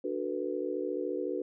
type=chord; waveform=sine; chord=B minor seventh; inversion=first; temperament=just; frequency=296.3 / 370.4 / 444.5 / 493.9 Hz; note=D4 / F#4 / A4 / B4; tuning=+15 / +2 / +18 / 0 cents; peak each=-37 / -35 / -38 / -36 dBFS; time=0.04-1.42 s; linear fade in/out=5 ms; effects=none